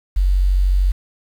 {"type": "tone", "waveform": "sine", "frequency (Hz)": 46.66, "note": "F#1", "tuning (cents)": 15, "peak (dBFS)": -12, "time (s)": [0.16, 0.92], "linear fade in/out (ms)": 10, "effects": ["7-bit"]}